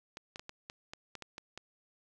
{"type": "clicks", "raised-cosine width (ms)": 0.2, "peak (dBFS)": -26, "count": 10, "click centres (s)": [0.171, 0.359, 0.395, 0.494, 0.699, 0.935, 1.153, 1.223, 1.381, 1.576], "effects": []}